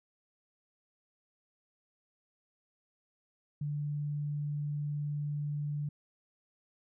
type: tone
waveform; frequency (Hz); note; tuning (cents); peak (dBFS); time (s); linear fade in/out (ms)
sine; 146.83; D3; 0; -32; 3.61-5.89; 5
effects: none